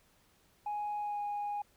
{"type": "tone with pitch glide", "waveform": "sine", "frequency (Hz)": [832, 823.4], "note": ["G#5", "G#5"], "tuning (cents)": [3, -15], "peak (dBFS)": -32, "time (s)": [0.66, 1.62], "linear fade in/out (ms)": 5, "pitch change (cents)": -18, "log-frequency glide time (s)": [1, 1.2], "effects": ["tanh soft clip ceiling -31 dBFS", "pink hiss -68 dBFS RMS until 1.76 s"]}